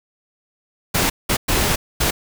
pink noise bursts at uneven times, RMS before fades -18 dBFS, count 4, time 0.94-1.1 / 1.29-1.37 / 1.48-1.76 / 2-2.11 s, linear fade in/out 10 ms, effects none

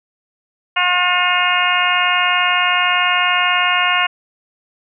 harmonic tone with a mistuned harmonic, 359.1 Hz, F4, 48 cents sharp, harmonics 2 / 3 / 4 / 5 / 6 / 7 / 8, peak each -22 / -19 / -20 / -23 / -21 / -22 / -19 dBFS, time 0.76-4.07 s, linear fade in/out 10 ms, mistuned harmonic 8, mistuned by -29 cents, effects none

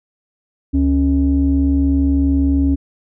sine tone pair together, 71.91 / 275.2 Hz, D2 / C#4, -36 / -12 cents, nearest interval octave + major seventh, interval 2324 cents, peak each -14 / -13 dBFS, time 0.73-2.76 s, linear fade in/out 20 ms, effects tanh soft clip ceiling -6 dBFS

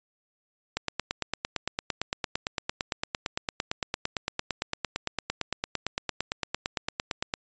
click train, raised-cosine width 0.2 ms, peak -10 dBFS, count 59, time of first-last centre 0.77-7.339 s, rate 8.83 Hz, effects resampled to 16000 Hz

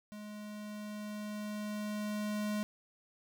square tone with level ramp, 209.9 Hz, G#3, 19 cents sharp, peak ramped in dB -45 to -33 dBFS, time 0.12-2.63 s, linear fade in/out 0 ms, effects none

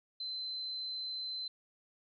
sine tone, 4067 Hz, C8, 50 cents flat, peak -37 dBFS, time 0.2-1.48 s, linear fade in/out 5 ms, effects none

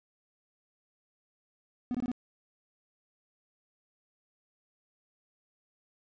triangle tone bursts, 246.9 Hz, B3, in tune, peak -27 dBFS, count 4, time 1.91-2.116 s, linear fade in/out 0 ms, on 35 ms, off 22 ms, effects resampled to 16000 Hz

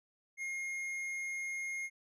sine tone with tanh clipping, 2140 Hz, C7, 38 cents sharp, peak -38 dBFS, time 0.37-1.9 s, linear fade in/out 50 ms, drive 9 dB, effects none

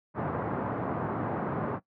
pink band-pass noise, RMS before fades -32 dBFS, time 0.14-1.8 s, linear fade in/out 50 ms, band 110 to 1300 Hz, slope 24 dB/octave, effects noise-tail reverb RT60 0.1 s tail -19 dB re dry

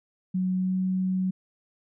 sine tone with pitch glide, 185 to 186.5 Hz, F#3 to F#3, 0 to +14 cents, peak -23 dBFS, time 0.34-1.31 s, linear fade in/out 10 ms, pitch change +14 cents, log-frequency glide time 0.55-0.76 s, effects none

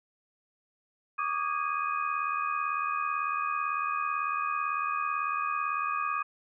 sine tone cluster, 1143 / 1221 / 1646 / 2500 Hz, D6 / D#6 / G#6 / D#7, -47 / -33 / -16 / +8 cents, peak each -32 / -31 / -39 / -37 dBFS, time 1.18-6.23 s, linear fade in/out 10 ms, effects none

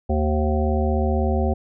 harmonic tone, 76.2 Hz, D#2, 36 cents flat, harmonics 1 / 3 / 5 / 7 / 9 / 10, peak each -20 / -25 / -27 / -28 / -30 / -30 dBFS, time 0.09-1.54 s, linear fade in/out 10 ms, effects none

